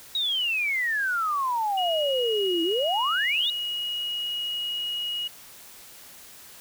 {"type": "exponential two-way sweep", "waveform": "sine", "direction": "down then up", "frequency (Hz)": [3856, 323.5, 3856], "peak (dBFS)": -23, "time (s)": [0.15, 3.5], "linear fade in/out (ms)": 2, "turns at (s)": 2.63}
{"type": "tone", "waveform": "sine", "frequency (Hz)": 2892, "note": "F#7", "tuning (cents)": -40, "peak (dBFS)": -27, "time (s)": [1.77, 5.28], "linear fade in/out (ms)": 10}
{"effects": ["white hiss -47 dBFS RMS until 6.6 s"]}